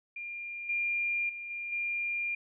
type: tone with level steps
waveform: sine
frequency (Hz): 2400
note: D7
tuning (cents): +37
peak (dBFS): -37 / -28 / -38 / -35 / -30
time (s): 0.16-2.35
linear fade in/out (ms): 5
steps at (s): 0.69 / 1.29 / 1.5 / 1.72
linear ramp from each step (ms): 5
effects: none